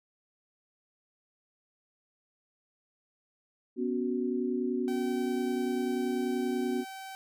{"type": "chord", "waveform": "sine", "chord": "B suspended second", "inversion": "none", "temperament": "equal", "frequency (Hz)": [246.9, 277.2, 370], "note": ["B3", "C#4", "F#4"], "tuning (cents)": [0, 0, 0], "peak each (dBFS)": [-31, -35, -32], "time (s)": [3.76, 6.85], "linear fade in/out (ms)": 50}
{"type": "tone", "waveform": "sawtooth", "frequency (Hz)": 770, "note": "G5", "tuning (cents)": -31, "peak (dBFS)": -37, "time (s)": [4.88, 7.15], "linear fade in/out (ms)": 0}
{"effects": []}